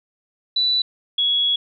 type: tone pair in turn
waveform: sine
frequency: 3967 / 3350 Hz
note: B7 / G#7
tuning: +7 / +14 cents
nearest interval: minor third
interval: 293 cents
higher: first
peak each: -16 dBFS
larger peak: neither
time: 0.56-0.82 / 1.18-1.56 s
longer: second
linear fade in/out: 5 ms
effects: none